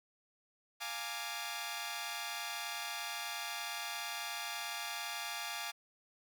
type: chord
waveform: 10% pulse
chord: Bb dominant seventh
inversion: second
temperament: equal with one note detuned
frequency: 698.5 / 830.6 / 919 / 1174.7 Hz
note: F5 / Ab5 / Bb5 / D6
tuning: 0 / 0 / -25 / 0 cents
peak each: -36 / -35 / -39 / -36 dBFS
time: 0.8-5.72 s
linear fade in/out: 20 ms
effects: none